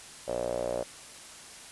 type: tone with band-pass filter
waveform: sawtooth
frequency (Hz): 60.4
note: B1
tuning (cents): -38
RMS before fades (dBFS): -32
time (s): 0.27-0.84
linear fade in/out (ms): 20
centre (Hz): 570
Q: 7.2
effects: white hiss -47 dBFS RMS until 1.71 s + resampled to 24000 Hz